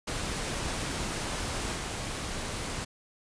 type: noise with level steps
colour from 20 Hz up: pink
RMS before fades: -33 / -35 dBFS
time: 0.07-2.85 s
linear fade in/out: 10 ms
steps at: 1.75 s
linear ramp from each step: 20 ms
effects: resampled to 22050 Hz